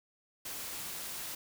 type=noise; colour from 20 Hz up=white; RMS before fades=-41 dBFS; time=0.45-1.35 s; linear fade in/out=5 ms; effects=none